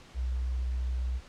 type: tone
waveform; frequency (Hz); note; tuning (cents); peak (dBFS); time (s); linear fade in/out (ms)
sine; 62.7; B1; +27; -28; 0.14-1.21; 50
effects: pink hiss -53 dBFS RMS until 1.28 s + low-pass 6000 Hz 12 dB/octave